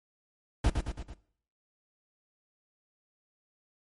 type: noise with echo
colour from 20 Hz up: brown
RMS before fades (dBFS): -24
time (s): 0.64-0.7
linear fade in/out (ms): 5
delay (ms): 110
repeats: 4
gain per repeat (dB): -5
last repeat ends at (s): 1.14
effects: noise-tail reverb RT60 0.6 s tail -19 dB re dry + MP3 48 kbps